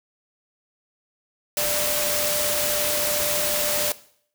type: tone in noise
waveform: sine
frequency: 593 Hz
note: D5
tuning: 17 cents sharp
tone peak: -28 dBFS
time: 1.57-3.92 s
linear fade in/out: 2 ms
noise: white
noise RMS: -24 dBFS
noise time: 1.57-3.92 s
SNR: -7 dB
effects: noise-tail reverb RT60 0.6 s tail -18 dB re dry